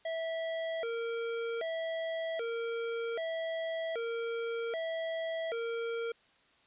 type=tone with vibrato; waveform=square; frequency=550 Hz; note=C#5; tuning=14 cents flat; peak=-34 dBFS; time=0.05-6.12 s; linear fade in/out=5 ms; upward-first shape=square; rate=0.64 Hz; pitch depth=300 cents each way; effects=white hiss -66 dBFS RMS until 6.66 s + resampled to 8000 Hz